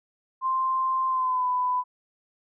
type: tone with pitch glide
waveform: sine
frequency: 1046.5 to 998.7 Hz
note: C6 to B5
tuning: 0 to +19 cents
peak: -22 dBFS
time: 0.41-1.84 s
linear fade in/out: 50 ms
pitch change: -81 cents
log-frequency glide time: 1.08-1.47 s
effects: none